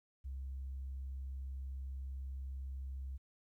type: tone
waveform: sine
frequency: 66.7 Hz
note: C2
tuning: 34 cents sharp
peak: -39 dBFS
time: 0.24-3.18 s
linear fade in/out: 20 ms
effects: tanh soft clip ceiling -37 dBFS + 13-bit